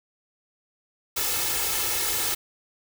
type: noise with comb filter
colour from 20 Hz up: white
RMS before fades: -26 dBFS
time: 1.16-2.35 s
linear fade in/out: 10 ms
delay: 2.3 ms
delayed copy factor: +0.75
effects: none